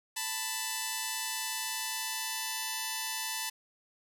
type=tone pair together; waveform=5% pulse; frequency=881.8 / 992 Hz; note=A5 / B5; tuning=+4 / +7 cents; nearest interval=major second; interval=203 cents; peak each=-23 / -25 dBFS; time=0.16-3.5 s; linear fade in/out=10 ms; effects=none